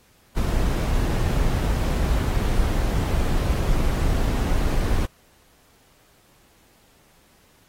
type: noise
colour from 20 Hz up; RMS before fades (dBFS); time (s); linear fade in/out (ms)
brown; -21; 0.36-5.06; 10
effects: pink hiss -58 dBFS RMS until 7.68 s + AAC 48 kbps